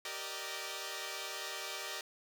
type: chord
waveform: 5% pulse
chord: Eb major seventh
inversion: first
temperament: equal with one note detuned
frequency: 388.2 / 466.2 / 587.3 / 622.3 Hz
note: G4 / Bb4 / D5 / Eb5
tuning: -17 / 0 / 0 / 0 cents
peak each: -34 dBFS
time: 0.05-2.01 s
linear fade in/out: 2 ms
effects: none